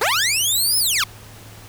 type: linear two-way sweep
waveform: 15% pulse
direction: up then down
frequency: 370.5 to 5274 to 1015 Hz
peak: -10 dBFS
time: 0.01-1.04 s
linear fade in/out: 5 ms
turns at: 0.78 s
effects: added 107 Hz sine -42 dBFS peak until 1.68 s + pink hiss -43 dBFS RMS until 1.68 s